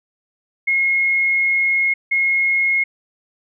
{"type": "tone bursts at uneven times", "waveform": "sine", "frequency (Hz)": 2159, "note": "C#7", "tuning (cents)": -46, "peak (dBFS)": -14, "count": 2, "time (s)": [[0.67, 1.94], [2.11, 2.84]], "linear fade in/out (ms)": 10, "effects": []}